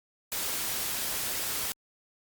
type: noise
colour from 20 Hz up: white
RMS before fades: -32 dBFS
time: 0.32-1.72 s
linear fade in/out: 0 ms
effects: Opus 48 kbps